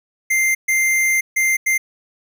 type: tone bursts at uneven times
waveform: square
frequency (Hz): 2093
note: C7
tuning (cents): 0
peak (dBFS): -15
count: 4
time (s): 0.3-0.55 / 0.68-1.21 / 1.36-1.57 / 1.66-1.78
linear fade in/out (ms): 10
effects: none